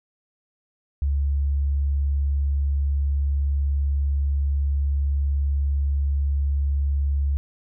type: tone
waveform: sine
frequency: 70.3 Hz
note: C#2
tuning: 25 cents sharp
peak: -19 dBFS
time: 1.02-7.37 s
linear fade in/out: 0 ms
effects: none